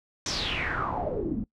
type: noise with low-pass filter sweep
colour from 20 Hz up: pink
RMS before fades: -30 dBFS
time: 0.26-1.44 s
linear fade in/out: 2 ms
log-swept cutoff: 6100 to 210 Hz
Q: 6.5
effects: noise-tail reverb RT60 0.1 s tail -22 dB re dry